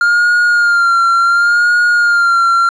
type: tone with vibrato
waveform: triangle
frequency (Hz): 1403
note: F6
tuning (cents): +8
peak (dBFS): -6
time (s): 0.01-2.69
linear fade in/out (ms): 2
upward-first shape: sine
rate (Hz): 0.7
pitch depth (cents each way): 43
effects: resampled to 22050 Hz